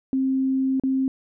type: tone with dropouts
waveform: sine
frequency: 264.9 Hz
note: C4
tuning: 22 cents sharp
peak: -19 dBFS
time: 0.13-1.08 s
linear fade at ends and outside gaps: 1 ms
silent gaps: 0.798-0.836 s
effects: none